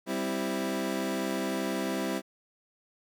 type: chord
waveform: 25% pulse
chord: C major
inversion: second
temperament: equal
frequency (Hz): 196 / 261.6 / 329.6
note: G3 / C4 / E4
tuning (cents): 0 / 0 / 0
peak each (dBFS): -30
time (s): 0.06-2.22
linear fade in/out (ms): 50
effects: none